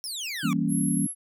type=exponential sweep; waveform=25% pulse; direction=down; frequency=5588 to 1104 Hz; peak=-27 dBFS; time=0.04-0.53 s; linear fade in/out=0 ms
type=chord; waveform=sine; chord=E diminished seventh; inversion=none; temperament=equal; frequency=164.81 / 196 / 233.1 / 277.2 Hz; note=E3 / G3 / Bb3 / Db4; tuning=0 / 0 / 0 / 0 cents; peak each=-28 dBFS; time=0.43-1.07 s; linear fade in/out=10 ms
type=tone; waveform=sine; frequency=11175 Hz; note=F9; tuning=in tune; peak=-30 dBFS; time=0.68-1.15 s; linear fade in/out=50 ms
effects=none